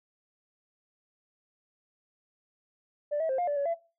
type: tone with pitch steps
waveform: sine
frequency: 588 / 645 / 527 / 707 / 581 / 565 / 672 Hz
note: D5 / E5 / C5 / F5 / D5 / C#5 / E5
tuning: +2 / -38 / +12 / +21 / -19 / +33 / +33 cents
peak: -25 dBFS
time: 3.11-3.747 s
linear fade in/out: 20 ms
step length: 91 ms
effects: noise-tail reverb RT60 0.3 s tail -19 dB re dry + tanh soft clip ceiling -23 dBFS